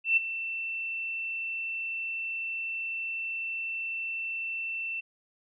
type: tone with ADSR envelope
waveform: sine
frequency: 2682 Hz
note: E7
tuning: 29 cents sharp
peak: -18 dBFS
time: 0.04-5.01 s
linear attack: 130 ms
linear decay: 12 ms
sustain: -13 dB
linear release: 15 ms
effects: none